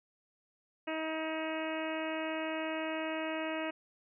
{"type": "harmonic tone", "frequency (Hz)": 317.3, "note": "D#4", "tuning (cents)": 34, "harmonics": [1, 2, 3, 4, 5, 6, 7, 8, 9], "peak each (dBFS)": [-38, -38, -44, -46, -46, -46, -47, -45, -48], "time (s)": [0.87, 3.71], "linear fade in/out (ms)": 10, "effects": []}